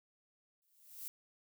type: noise with exponential growth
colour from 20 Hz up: violet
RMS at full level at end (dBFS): -42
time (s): 0.62-1.08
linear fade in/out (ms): 0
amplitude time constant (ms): 100
effects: none